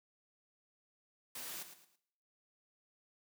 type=noise with echo; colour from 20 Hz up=white; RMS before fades=-45 dBFS; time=1.35-1.63 s; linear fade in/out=5 ms; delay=110 ms; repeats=3; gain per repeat=-10 dB; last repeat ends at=1.96 s; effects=noise-tail reverb RT60 0.7 s tail -17 dB re dry + high-pass 150 Hz 12 dB/octave